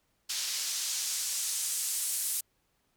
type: noise with band-pass filter sweep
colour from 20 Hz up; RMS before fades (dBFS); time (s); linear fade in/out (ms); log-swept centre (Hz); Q
white; -33; 0.29-2.41; 10; 4700 to 9800; 1.2
effects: pink hiss -74 dBFS RMS until 2.96 s